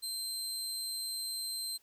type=tone; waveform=25% pulse; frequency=4128 Hz; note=C8; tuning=24 cents flat; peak=-31 dBFS; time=0.02-1.78 s; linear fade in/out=20 ms; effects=white hiss -69 dBFS RMS until 1.82 s